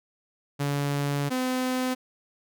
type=tone pair in turn; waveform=sawtooth; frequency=142.7 / 255.4 Hz; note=D3 / C4; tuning=-49 / -42 cents; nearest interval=minor seventh; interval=1007 cents; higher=second; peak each=-21 dBFS; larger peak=neither; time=0.59-1.3 / 1.3-1.95 s; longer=first; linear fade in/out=20 ms; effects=none